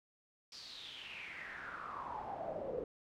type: noise with band-pass filter sweep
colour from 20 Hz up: brown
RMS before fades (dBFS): -45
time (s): 0.52-2.84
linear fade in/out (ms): 2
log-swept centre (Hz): 5000 to 450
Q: 6.6
effects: none